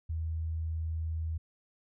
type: tone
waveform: sine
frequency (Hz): 80.6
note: E2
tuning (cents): -38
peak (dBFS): -31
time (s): 0.09-1.38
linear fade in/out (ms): 10
effects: none